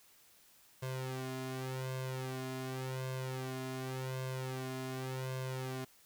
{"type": "tone with flanger", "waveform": "sawtooth", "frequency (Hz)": 130.2, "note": "C3", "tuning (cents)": -8, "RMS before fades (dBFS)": -40, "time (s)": [0.82, 5.85], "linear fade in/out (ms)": 10, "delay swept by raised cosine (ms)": [1.9, 2.9], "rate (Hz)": 0.88, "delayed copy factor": 1, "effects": ["white hiss -64 dBFS RMS until 6.05 s"]}